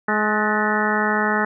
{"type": "harmonic tone with a mistuned harmonic", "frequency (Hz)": 211.7, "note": "G#3", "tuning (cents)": 33, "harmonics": [1, 2, 3, 4, 5, 6, 7, 8, 9], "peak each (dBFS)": [-24, -26, -29, -25, -29, -26, -25, -25, -30], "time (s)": [0.08, 1.45], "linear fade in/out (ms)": 5, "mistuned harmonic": 8, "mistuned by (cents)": 67, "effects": []}